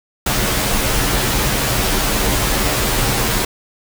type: noise with comb filter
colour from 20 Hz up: pink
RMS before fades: -17 dBFS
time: 0.26-3.45 s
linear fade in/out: 5 ms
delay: 12 ms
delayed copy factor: -0.8
effects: none